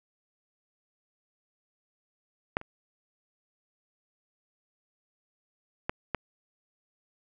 clicks, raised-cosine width 0.5 ms, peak -10 / -28 / -13 / -13 dBFS, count 4, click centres 2.569 / 2.614 / 5.895 / 6.147 s, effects none

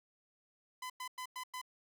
sawtooth tone bursts, 1011 Hz, B5, 40 cents sharp, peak -37 dBFS, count 5, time 0.82-1.615 s, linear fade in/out 5 ms, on 79 ms, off 100 ms, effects none

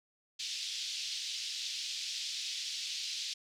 white band-pass noise, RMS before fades -39 dBFS, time 0.39-3.34 s, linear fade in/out 10 ms, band 3000 to 5300 Hz, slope 24 dB/octave, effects none

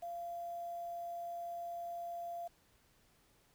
sine tone with quantisation, 690 Hz, F5, 21 cents flat, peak -40 dBFS, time 0.02-2.48 s, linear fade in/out 10 ms, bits 10, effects pink hiss -70 dBFS RMS until 3.54 s

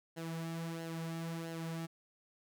sawtooth tone with flanger, 164.81 Hz, E3, in tune, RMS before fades -41 dBFS, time 0.16-1.87 s, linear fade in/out 20 ms, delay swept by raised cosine 0.83 to 4.13 ms, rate 1.5 Hz, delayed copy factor -0.6, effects none

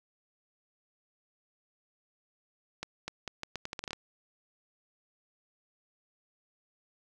accelerating click train, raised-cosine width 0.2 ms, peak -19 dBFS, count 12, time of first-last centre 2.83-3.931 s, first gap 250 ms, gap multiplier 0.79, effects none

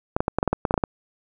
clicks, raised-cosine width 1 ms, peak -6 dBFS, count 12, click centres 0.165 / 0.205 / 0.281 / 0.386 / 0.429 / 0.477 / 0.53 / 0.652 / 0.709 / 0.741 / 0.778 / 0.838 s, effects none

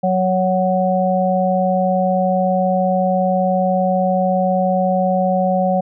harmonic tone, 185.4 Hz, F#3, 4 cents sharp, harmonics 1 / 3 / 4, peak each -18 / -18 / -18 dBFS, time 0.03-5.81 s, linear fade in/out 10 ms, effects none

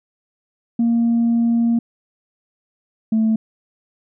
sine tone pair in turn, 233.1 / 220.9 Hz, A#3 / A3, 0 / +7 cents, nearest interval minor second, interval 93 cents, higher first, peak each -12 dBFS, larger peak neither, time 0.79-1.79 / 3.12-3.36 s, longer first, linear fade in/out 5 ms, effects tanh soft clip ceiling -11 dBFS

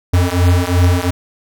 square beating tone pair, 87.5 / 90.3 Hz, F2 / F#2, +4 / -42 cents, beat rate 2.8 Hz, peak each -14 dBFS, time 0.13-1.11 s, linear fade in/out 10 ms, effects none

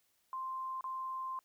sine tone with dropouts, 1046.5 Hz, C6, in tune, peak -37 dBFS, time 0.33-1.39 s, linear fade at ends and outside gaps 1 ms, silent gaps 0.809-0.841 s, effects white hiss -75 dBFS RMS until 1.44 s

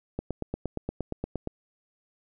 click train, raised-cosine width 2 ms, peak -17 dBFS, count 12, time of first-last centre 0.19-1.474 s, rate 8.57 Hz, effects none

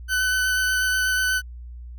40% pulse tone with vibrato, 1509 Hz, F#6, 34 cents sharp, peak -19 dBFS, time 0.08-1.42 s, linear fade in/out 50 ms, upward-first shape sine, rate 8.2 Hz, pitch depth 14 cents each way, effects added 60 Hz sine -35 dBFS peak until 1.98 s

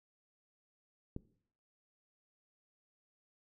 click, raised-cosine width 3 ms, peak -27 dBFS, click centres 1.164 s, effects noise-tail reverb RT60 0.6 s tail -19 dB re dry

